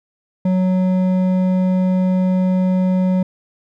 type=tone with hard clipping; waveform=sine; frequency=185 Hz; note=F#3; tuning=in tune; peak=-15 dBFS; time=0.45-3.23 s; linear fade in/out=5 ms; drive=8 dB; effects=none